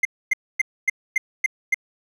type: tone bursts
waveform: triangle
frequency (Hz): 2092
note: C7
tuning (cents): -1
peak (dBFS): -13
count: 7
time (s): 0.03-1.744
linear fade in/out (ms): 5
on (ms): 22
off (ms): 260
effects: none